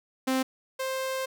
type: tone pair in turn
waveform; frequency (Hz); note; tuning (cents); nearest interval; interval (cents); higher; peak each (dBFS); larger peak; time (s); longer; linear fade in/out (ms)
sawtooth; 261.6 / 525.9; C4 / C5; 0 / +9; octave; 1209; second; -20 / -25; first; 0.27-0.43 / 0.79-1.26; second; 10
effects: none